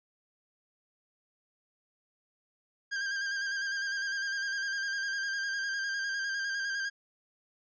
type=tone with vibrato; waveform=45% pulse; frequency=1600 Hz; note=G6; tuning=35 cents sharp; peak=-31 dBFS; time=2.91-6.9 s; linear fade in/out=20 ms; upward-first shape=square; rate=9.9 Hz; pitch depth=29 cents each way; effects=resampled to 16000 Hz